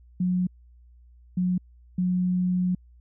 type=tone bursts at uneven times; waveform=sine; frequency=181.3 Hz; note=F#3; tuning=35 cents flat; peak=-21 dBFS; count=3; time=0.2-0.47 / 1.37-1.58 / 1.98-2.75 s; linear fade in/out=5 ms; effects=added 60 Hz sine -50 dBFS peak until 3 s